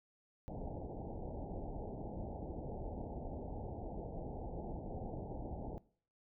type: low-pass noise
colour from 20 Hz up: pink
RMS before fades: -44 dBFS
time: 0.48-5.78 s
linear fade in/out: 0 ms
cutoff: 860 Hz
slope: 96 dB/octave
effects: noise-tail reverb RT60 0.5 s tail -20 dB re dry